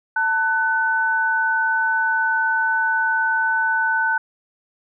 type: tone pair together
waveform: sine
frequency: 892 / 1500.2 Hz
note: A5 / F#6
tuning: +23 / +23 cents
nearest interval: major sixth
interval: 900 cents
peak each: -22 / -18 dBFS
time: 0.16-4.18 s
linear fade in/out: 5 ms
effects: none